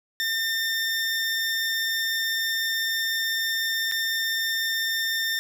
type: tone with dropouts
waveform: 20% pulse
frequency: 1806 Hz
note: A6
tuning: 45 cents sharp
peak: -19 dBFS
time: 0.2-5.39 s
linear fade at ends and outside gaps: 0 ms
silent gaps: 3.914-3.921 s
effects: none